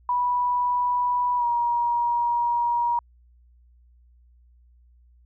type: tone with pitch glide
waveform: sine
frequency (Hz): 981 to 951.4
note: B5 to A#5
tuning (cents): -12 to +35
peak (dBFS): -20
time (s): 0.09-2.99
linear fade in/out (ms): 2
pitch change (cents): -53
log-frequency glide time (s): 1.37-1.45
effects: added 60 Hz sine -53 dBFS peak until 5.25 s